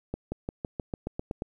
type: accelerating click train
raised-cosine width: 2 ms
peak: -18 dBFS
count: 10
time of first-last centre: 0.14-1.421 s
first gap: 180 ms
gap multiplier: 0.94
effects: 10-bit